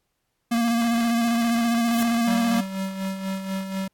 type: tone with vibrato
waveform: square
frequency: 233.1 Hz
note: A#3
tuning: in tune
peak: -20 dBFS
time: 0.51-2.61 s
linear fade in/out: 10 ms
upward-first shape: square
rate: 15 Hz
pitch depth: 23 cents each way
type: noise with exponential growth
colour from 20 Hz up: white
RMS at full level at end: -30 dBFS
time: 1.69-2.03 s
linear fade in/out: 2 ms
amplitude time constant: 72 ms
type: tone with tremolo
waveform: square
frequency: 192 Hz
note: G3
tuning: 36 cents flat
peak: -25 dBFS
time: 2.27-3.88 s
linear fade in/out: 5 ms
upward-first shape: sine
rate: 4.1 Hz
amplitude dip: 55%
effects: pink hiss -75 dBFS RMS until 3.93 s + AAC 64 kbps

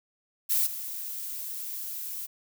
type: noise with level steps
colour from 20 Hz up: violet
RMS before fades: -25 / -36 dBFS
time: 0.49-2.27 s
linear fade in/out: 20 ms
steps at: 0.66 s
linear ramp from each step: 10 ms
effects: none

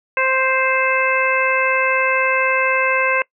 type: harmonic tone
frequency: 524 Hz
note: C5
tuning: 2 cents sharp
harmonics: 1 / 2 / 3 / 4 / 5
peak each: -21 / -21 / -21 / -21 / -21 dBFS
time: 0.17-3.22 s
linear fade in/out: 2 ms
effects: noise-tail reverb RT60 0.1 s tail -23 dB re dry

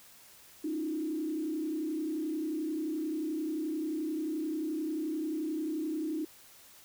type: tone with frequency modulation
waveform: sine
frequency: 312.9 Hz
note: D#4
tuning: 10 cents sharp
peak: -31 dBFS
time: 0.64-6.25 s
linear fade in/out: 5 ms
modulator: 31.4 Hz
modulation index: 0.86
effects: white hiss -56 dBFS RMS until 6.84 s

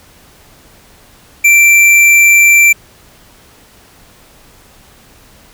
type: tone with hard clipping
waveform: sine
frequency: 2349 Hz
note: D7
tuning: in tune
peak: -5 dBFS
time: 1.44-2.73 s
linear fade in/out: 10 ms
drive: 12 dB
effects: pink hiss -43 dBFS RMS until 5.53 s

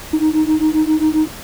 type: beating tone pair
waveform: sine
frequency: 307.7 / 315.2 Hz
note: D#4 / D#4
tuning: -19 / +23 cents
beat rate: 7.5 Hz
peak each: -13 dBFS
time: 0.13-1.28 s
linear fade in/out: 10 ms
effects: tanh soft clip ceiling -9 dBFS + pink hiss -33 dBFS RMS until 1.43 s

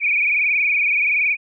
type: tone with frequency modulation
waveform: sine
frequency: 2367 Hz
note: D7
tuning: 13 cents sharp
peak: -15 dBFS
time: 0-1.37 s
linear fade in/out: 50 ms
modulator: 21.3 Hz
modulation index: 5.6
effects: none

